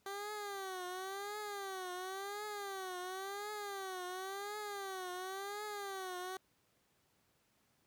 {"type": "tone with vibrato", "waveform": "15% pulse", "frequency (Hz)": 390, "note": "G4", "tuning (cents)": -9, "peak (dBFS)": -35, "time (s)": [0.06, 6.37], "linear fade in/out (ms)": 2, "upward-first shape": "triangle", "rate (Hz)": 0.94, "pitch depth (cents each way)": 150, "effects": ["pink hiss -75 dBFS RMS until 7.86 s", "high-pass 80 Hz 12 dB/octave"]}